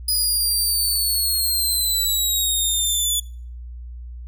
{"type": "exponential sweep", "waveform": "15% pulse", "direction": "down", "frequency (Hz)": [4978, 3444], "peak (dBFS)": -12, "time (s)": [0.08, 3.2], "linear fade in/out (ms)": 5, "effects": ["noise-tail reverb RT60 0.5 s tail -24 dB re dry", "added 60 Hz sine -32 dBFS peak until 4.27 s"]}